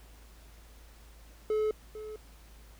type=tone with echo; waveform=triangle; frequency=430 Hz; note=A4; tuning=40 cents flat; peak=-24 dBFS; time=1.5-1.71 s; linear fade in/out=2 ms; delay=450 ms; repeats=1; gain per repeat=-13 dB; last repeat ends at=2.16 s; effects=added 54 Hz sine -52 dBFS peak until 2.79 s + pink hiss -59 dBFS RMS until 2.79 s